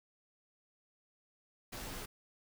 pink noise with comb filter, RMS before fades -44 dBFS, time 1.72-2.06 s, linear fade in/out 10 ms, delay 13 ms, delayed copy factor -0.9, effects none

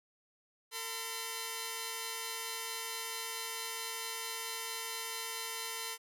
5% pulse tone pair together, 452.5 / 1017 Hz, A4 / C6, +48 / -50 cents, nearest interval octave + major second, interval 1402 cents, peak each -30 / -28 dBFS, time 0.71-5.98 s, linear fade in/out 50 ms, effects none

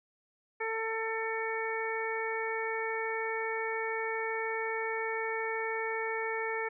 harmonic tone, 446.8 Hz, A4, 27 cents sharp, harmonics 1 / 2 / 3 / 4 / 5, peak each -35 / -38 / -42 / -38 / -38 dBFS, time 0.6-6.69 s, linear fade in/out 10 ms, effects none

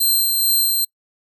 5% pulse tone with tremolo, 4138 Hz, C8, 20 cents flat, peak -7 dBFS, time 0-0.85 s, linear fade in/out 10 ms, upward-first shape sine, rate 2.3 Hz, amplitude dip 30%, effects noise-tail reverb RT60 0.1 s tail -26 dB re dry

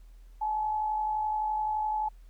sine tone with amplitude modulation, 857 Hz, A5, 46 cents flat, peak -25 dBFS, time 0.41-2.09 s, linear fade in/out 10 ms, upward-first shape sine, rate 51.7 Hz, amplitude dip 40%, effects added 41 Hz sine -48 dBFS peak until 2.29 s + pink hiss -69 dBFS RMS until 2.29 s

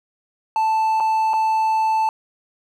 triangle tone with dropouts, 880 Hz, A5, in tune, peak -14 dBFS, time 0.56-2.09 s, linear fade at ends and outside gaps 1 ms, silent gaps 1.001-1.005 / 1.334-1.338 s, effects none

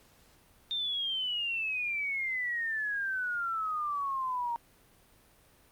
sine exponential sweep, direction down, 3643 to 930 Hz, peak -30 dBFS, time 0.71-4.56 s, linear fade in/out 0 ms, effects pink hiss -62 dBFS RMS until 5.71 s + Opus 48 kbps

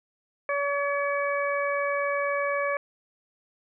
harmonic tone, 568 Hz, C#5, 42 cents sharp, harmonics 1 / 2 / 3 / 4, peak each -27 / -30 / -32 / -33 dBFS, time 0.49-2.77 s, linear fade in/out 2 ms, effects none

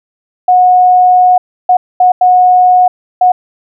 sine tone bursts at uneven times, 729 Hz, F#5, 26 cents flat, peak -3 dBFS, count 5, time 0.48-1.38 / 1.69-1.77 / 2-2.12 / 2.21-2.88 / 3.21-3.32 s, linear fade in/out 5 ms, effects none

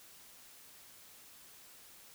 silence, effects white hiss -57 dBFS RMS until 2.14 s

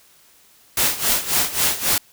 white noise with tremolo, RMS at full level -17 dBFS, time 0.77-1.98 s, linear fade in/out 2 ms, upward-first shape sine, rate 3.7 Hz, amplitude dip 80%, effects white hiss -53 dBFS RMS until 2.12 s

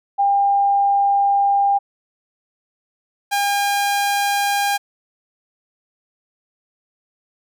sine / sawtooth tone pair in turn, 800 / 807 Hz, G5 / G#5, +35 / -50 cents, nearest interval unison, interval 15 cents, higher second, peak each -13 dBFS, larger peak neither, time 0.18-1.79 / 3.31-4.78 s, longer first, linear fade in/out 20 ms, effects none

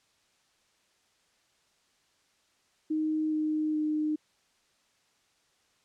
sine tone with pitch steps, 311.1 / 308.4 / 305.8 Hz, D#4 / D#4 / D#4, 0 / -15 / -30 cents, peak -26 dBFS, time 2.9-4.16 s, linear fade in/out 10 ms, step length 420 ms, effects white hiss -69 dBFS RMS until 5.84 s + low-pass 7000 Hz 12 dB/octave

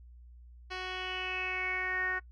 10% pulse tone with low-pass filter sweep, 370 Hz, F#4, in tune, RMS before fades -35 dBFS, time 0.7-2.2 s, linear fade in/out 20 ms, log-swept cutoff 3800 to 1700 Hz, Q 7.1, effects noise-tail reverb RT60 0.1 s tail -22 dB re dry + added 60 Hz sine -50 dBFS peak until 2.31 s

